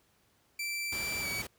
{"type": "tone with pitch glide", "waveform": "sawtooth", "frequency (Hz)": [2338, 2274], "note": ["D7", "C#7"], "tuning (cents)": [-8, 44], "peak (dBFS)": -30, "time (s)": [0.59, 1.42], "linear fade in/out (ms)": 5, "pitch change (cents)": -48, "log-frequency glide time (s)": [1.22, 1.27]}
{"type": "noise", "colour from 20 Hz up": "pink", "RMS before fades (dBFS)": -41, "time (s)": [0.92, 1.47], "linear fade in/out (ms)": 5}
{"effects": ["pink hiss -69 dBFS RMS until 1.58 s", "high-pass 60 Hz 12 dB/octave"]}